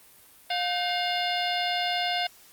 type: harmonic tone with a mistuned harmonic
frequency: 710 Hz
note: F5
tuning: 28 cents sharp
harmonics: 1 / 2 / 3 / 4 / 5 / 6 / 7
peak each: -28 / -35 / -34 / -33 / -33 / -37 / -39 dBFS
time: 0.5-2.27 s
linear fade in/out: 5 ms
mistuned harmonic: 2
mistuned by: +140 cents
effects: white hiss -54 dBFS RMS until 2.52 s + Opus 32 kbps